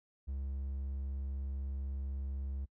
triangle tone, 68 Hz, C#2, 33 cents flat, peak -34 dBFS, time 0.27-2.66 s, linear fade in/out 20 ms, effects noise-tail reverb RT60 0.1 s tail -25 dB re dry

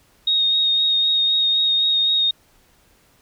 sine tone with vibrato, 3729 Hz, A#7, in tune, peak -15 dBFS, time 0.27-2.31 s, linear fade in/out 5 ms, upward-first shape sine, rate 3.9 Hz, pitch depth 16 cents each way, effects pink hiss -57 dBFS RMS until 3.21 s

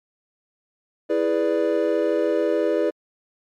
triangle chord, E dominant seventh, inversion none, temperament equal, 329.6 / 415.3 / 493.9 / 587.3 Hz, E4 / G#4 / B4 / D5, 0 / 0 / 0 / 0 cents, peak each -22 dBFS, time 1.09-2.91 s, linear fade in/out 20 ms, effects MP3 96 kbps

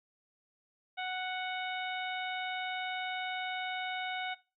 harmonic tone, 740 Hz, F#5, in tune, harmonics 1 / 2 / 3 / 4 / 5, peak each -37 / -41 / -41 / -45 / -45 dBFS, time 0.97-4.35 s, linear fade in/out 20 ms, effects noise-tail reverb RT60 0.3 s tail -20 dB re dry

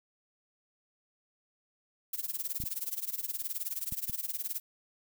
violet noise with tremolo, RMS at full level -33 dBFS, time 2.13-4.6 s, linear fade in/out 5 ms, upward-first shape sine, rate 19 Hz, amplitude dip 90%
clicks, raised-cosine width 5 ms, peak -29 dBFS, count 4, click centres 2.602 / 2.638 / 3.924 / 4.097 s
effects none

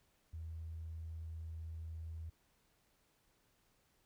triangle tone, 81 Hz, E2, 30 cents flat, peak -39 dBFS, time 0.33-2.3 s, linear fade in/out 10 ms, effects tanh soft clip ceiling -41 dBFS + pink hiss -75 dBFS RMS until 4.05 s

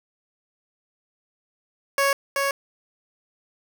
15% pulse tone with echo, 554.4 Hz, C#5, in tune, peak -12 dBFS, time 1.98-2.13 s, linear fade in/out 2 ms, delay 380 ms, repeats 1, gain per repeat -3 dB, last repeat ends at 2.51 s, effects none

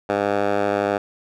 10% pulse tone with band-pass filter, 101.4 Hz, G#2, 41 cents flat, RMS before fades -21 dBFS, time 0.09-0.98 s, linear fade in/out 5 ms, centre 780 Hz, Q 1.2, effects none

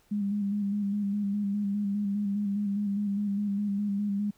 sine tone with vibrato, 202.9 Hz, G#3, 40 cents flat, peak -26 dBFS, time 0.11-4.31 s, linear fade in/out 10 ms, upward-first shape square, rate 4.9 Hz, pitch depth 32 cents each way, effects pink hiss -65 dBFS RMS until 4.37 s

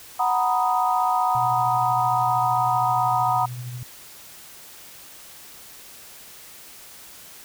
sine chord, B major seventh, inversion second, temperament equal, 740 / 932.3 / 987.8 / 1244.5 Hz, F#5 / A#5 / B5 / D#6, 0 / 0 / 0 / 0 cents, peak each -22 / -25 / -25 / -25 dBFS, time 0.19-3.46 s, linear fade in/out 10 ms
sine tone with tremolo, 123.4 Hz, B2, 1 cent flat, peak -29 dBFS, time 1.35-3.83 s, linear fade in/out 0 ms, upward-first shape sine, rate 13 Hz, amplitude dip 35%
effects white hiss -44 dBFS RMS until 7.44 s

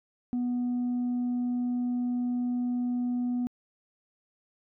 sine tone, 245.4 Hz, B3, 11 cents flat, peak -24 dBFS, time 0.33-3.47 s, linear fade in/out 0 ms, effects tanh soft clip ceiling -25 dBFS

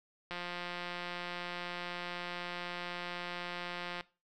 click train, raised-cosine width 0.3 ms, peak -24 dBFS, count 652, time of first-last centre 0.31-4.009 s, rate 176 Hz, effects noise-tail reverb RT60 0.3 s tail -19 dB re dry

